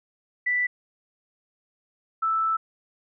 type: tone pair in turn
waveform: sine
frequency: 1975.5 / 1318.5 Hz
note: B6 / E6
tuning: 0 / 0 cents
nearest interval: perfect fifth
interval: 700 cents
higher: first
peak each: -21 dBFS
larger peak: neither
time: 0.46-0.67 / 2.22-2.57 s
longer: second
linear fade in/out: 10 ms
effects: none